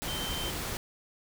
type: tone in noise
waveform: sine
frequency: 3112 Hz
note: G7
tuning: 13 cents flat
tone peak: -36 dBFS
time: 0.08-0.5 s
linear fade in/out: 0 ms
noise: pink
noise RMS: -35 dBFS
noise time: 0.02-0.77 s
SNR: -4 dB
effects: none